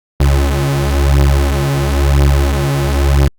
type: beating tone pair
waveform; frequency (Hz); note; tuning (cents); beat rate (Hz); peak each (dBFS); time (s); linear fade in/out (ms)
30% pulse; 69.3 / 70.29; C#2 / C#2; 0 / +25; 0.99; -10; 0.2-3.28; 5
effects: Opus 48 kbps